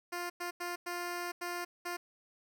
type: tone bursts at uneven times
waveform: 10% pulse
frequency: 350.8 Hz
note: F4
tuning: 8 cents sharp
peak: -28 dBFS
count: 6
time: 0.12-0.3 / 0.4-0.51 / 0.6-0.76 / 0.86-1.32 / 1.41-1.65 / 1.85-1.97 s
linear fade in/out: 10 ms
effects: none